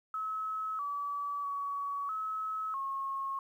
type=tone with pitch steps; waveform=sine; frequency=1290 / 1147 / 1130 / 1290 / 1087 Hz; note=E6 / D6 / C#6 / E6 / C#6; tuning=-38 / -41 / +33 / -38 / -34 cents; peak=-33 dBFS; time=0.14-3.39 s; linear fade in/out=2 ms; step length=650 ms; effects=11-bit